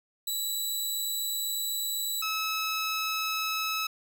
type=tone pair in turn; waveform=15% pulse; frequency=3934 / 1295.1 Hz; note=B7 / E6; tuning=-7 / -31 cents; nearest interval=octave + perfect fifth; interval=1924 cents; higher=first; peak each=-22 dBFS; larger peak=neither; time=0.27-2.22 / 2.22-3.87 s; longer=first; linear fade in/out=5 ms; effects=none